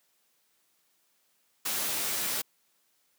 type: noise with comb filter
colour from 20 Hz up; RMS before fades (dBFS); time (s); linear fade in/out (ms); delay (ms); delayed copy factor
white; -31; 1.65-2.42; 10; 12; -0.65
effects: white hiss -71 dBFS RMS until 3.18 s + high-pass 150 Hz 12 dB/octave